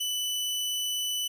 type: tone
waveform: sawtooth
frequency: 2984 Hz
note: F#7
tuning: 14 cents sharp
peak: -25 dBFS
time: 0-1.28 s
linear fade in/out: 10 ms
effects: none